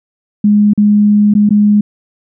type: tone with dropouts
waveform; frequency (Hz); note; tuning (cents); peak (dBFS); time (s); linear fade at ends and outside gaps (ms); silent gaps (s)
sine; 207.7; G#3; 0; -5; 0.44-1.81; 5; 0.735-0.776 / 1.339-1.35 / 1.492-1.506
effects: none